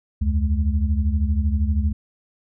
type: tone cluster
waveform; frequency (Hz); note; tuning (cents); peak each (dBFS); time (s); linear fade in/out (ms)
sine; 71.7 / 84.4 / 211.4; D2 / E2 / G#3; -41 / +41 / +31; -19 / -23 / -27; 0.21-1.93; 10
effects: none